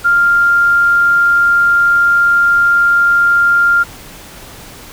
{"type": "tone", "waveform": "sine", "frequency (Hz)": 1396.9, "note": "F6", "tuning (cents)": 0, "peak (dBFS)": -7, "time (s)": [0.04, 3.84], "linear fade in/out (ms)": 20, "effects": ["pink hiss -34 dBFS RMS until 4.92 s"]}